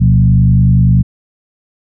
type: tone with frequency modulation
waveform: sine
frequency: 123.47 Hz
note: B2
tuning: in tune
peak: -5 dBFS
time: 0-1.03 s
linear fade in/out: 20 ms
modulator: 50.5 Hz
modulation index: 1.1
effects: none